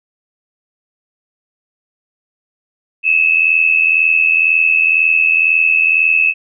sine tone pair together, 2555 / 2637 Hz, D#7 / E7, +45 / 0 cents, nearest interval minor second, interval 55 cents, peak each -12 dBFS, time 3.03-6.34 s, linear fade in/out 50 ms, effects none

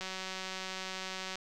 click train, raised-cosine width 0.2 ms, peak -22 dBFS, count 254, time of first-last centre 0.01-1.356 s, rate 188 Hz, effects none

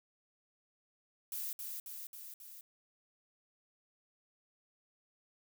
violet noise with echo, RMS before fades -40 dBFS, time 1.32-1.53 s, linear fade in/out 2 ms, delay 270 ms, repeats 4, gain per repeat -3 dB, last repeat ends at 2.61 s, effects none

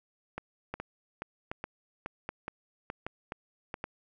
two click trains, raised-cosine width 0.5 ms, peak -20 / -21 dBFS, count 5 / 9, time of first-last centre 0.74-3.841 / 0.38-3.741 s, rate 1.29 / 2.38 Hz, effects none

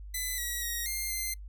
5% pulse tone with pitch steps, 2008 / 1921 / 1886 / 2110 / 2082 Hz, B6 / B6 / A#6 / C7 / C7, +28 / -48 / +20 / +14 / -9 cents, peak -22 dBFS, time 0.14-1.34 s, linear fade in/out 5 ms, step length 240 ms, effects noise-tail reverb RT60 0.1 s tail -25 dB re dry + added 50 Hz sine -41 dBFS peak until 1.48 s

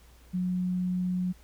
sine tone, 181.6 Hz, F#3, 32 cents flat, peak -26 dBFS, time 0.33-1.33 s, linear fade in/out 20 ms, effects added 60 Hz sine -53 dBFS peak until 1.43 s + pink hiss -60 dBFS RMS until 1.43 s

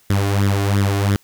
sawtooth tone with flanger, 99.7 Hz, G2, 30 cents sharp, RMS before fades -17 dBFS, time 0.1-1.16 s, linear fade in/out 0 ms, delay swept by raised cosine 0.56 to 2.86 ms, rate 2.9 Hz, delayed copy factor +0.7, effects white hiss -55 dBFS RMS until 1.23 s

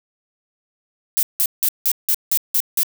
violet noise bursts, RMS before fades -17 dBFS, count 8, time 1.17-2.832 s, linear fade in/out 0 ms, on 59 ms, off 170 ms, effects none

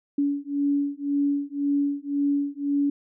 sine beating tone pair, 283.4 / 285.3 Hz, C#4 / C#4, +38 / +50 cents, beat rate 1.9 Hz, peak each -25 dBFS, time 0.18-2.9 s, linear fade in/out 5 ms, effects none

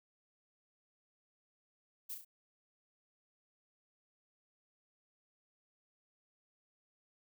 violet noise with echo, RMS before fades -43 dBFS, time 2.09-2.15 s, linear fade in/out 10 ms, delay 33 ms, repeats 3, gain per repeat -5 dB, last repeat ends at 2.249 s, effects none

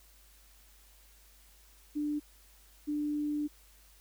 sine tone pair in turn, 296.4 / 296.4 Hz, D4 / D4, +16 / +16 cents, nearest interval unison, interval 0 cents, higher neither, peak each -30 / -30 dBFS, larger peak neither, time 1.95-2.2 / 2.87-3.48 s, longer second, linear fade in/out 20 ms, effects added 50 Hz sine -60 dBFS peak until 4 s + white hiss -62 dBFS RMS until 4 s

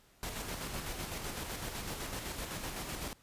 pink noise with tremolo, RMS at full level -39 dBFS, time 0.23-3.13 s, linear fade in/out 0 ms, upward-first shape square, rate 7.9 Hz, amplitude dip 35%, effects pink hiss -65 dBFS RMS until 3.22 s + resampled to 32000 Hz

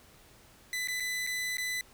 sawtooth tone with dropouts, 2000 Hz, B6, 21 cents sharp, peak -28 dBFS, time 0.73-1.81 s, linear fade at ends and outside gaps 1 ms, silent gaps 0.874-0.884 / 1-1.004 / 1.266-1.272 / 1.57-1.582 s, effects pink hiss -58 dBFS RMS until 1.93 s

